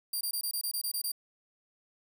5% pulse tone bursts, 4741 Hz, D8, 16 cents sharp, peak -24 dBFS, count 10, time 0.13-1.118 s, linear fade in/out 5 ms, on 79 ms, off 22 ms, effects none

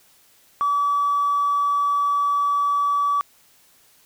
triangle tone, 1147 Hz, D6, 41 cents flat, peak -14 dBFS, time 0.61-3.21 s, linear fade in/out 0 ms, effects tanh soft clip ceiling -15 dBFS + white hiss -56 dBFS RMS until 4.05 s

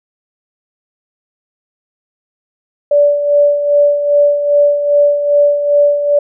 sine tone with tremolo, 580 Hz, D5, 22 cents flat, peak -5 dBFS, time 2.91-6.19 s, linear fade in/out 5 ms, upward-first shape sine, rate 2.5 Hz, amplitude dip 60%, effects none

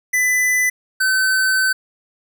square tone pair in turn, 2000 / 1528.8 Hz, B6 / G6, +21 / -44 cents, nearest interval perfect fourth, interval 465 cents, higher first, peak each -15 dBFS, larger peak neither, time 0.13-0.7 / 1-1.73 s, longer second, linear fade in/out 10 ms, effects none

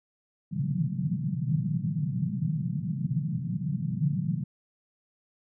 white band-pass noise, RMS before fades -29 dBFS, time 0.51-4.44 s, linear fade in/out 10 ms, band 130 to 180 Hz, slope 48 dB/octave, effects none

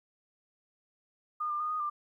sine tone with pitch steps, 1220 / 1195 / 1226 / 1240 / 1190 Hz, D#6 / D6 / D#6 / D#6 / D6, -34 / +30 / -26 / -6 / +22 cents, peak -30 dBFS, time 1.4-1.9 s, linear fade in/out 10 ms, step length 100 ms, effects 12-bit

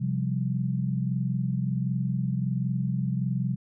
sine chord, C suspended fourth, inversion none, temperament equal, 130.81 / 174.61 / 196 Hz, C3 / F3 / G3, 0 / 0 / 0 cents, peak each -27 / -30 / -31 dBFS, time 0-3.56 s, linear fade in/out 20 ms, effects none

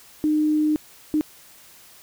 sine tone bursts at uneven times, 305 Hz, D#4, 34 cents flat, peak -17 dBFS, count 2, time 0.24-0.76 / 1.14-1.21 s, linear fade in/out 0 ms, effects white hiss -49 dBFS RMS until 2.02 s

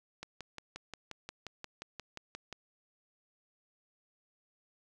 click train, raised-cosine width 0.2 ms, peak -25 dBFS, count 14, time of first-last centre 0.23-2.527 s, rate 5.66 Hz, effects none

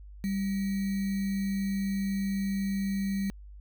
sine tone with sample-and-hold, 196 Hz, G3, in tune, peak -27 dBFS, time 0.24-3.3 s, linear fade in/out 0 ms, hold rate 2100 Hz, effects added 50 Hz sine -44 dBFS peak until 3.6 s

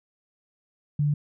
sine tone, 146.83 Hz, D3, in tune, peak -20 dBFS, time 0.99-1.14 s, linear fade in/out 5 ms, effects none

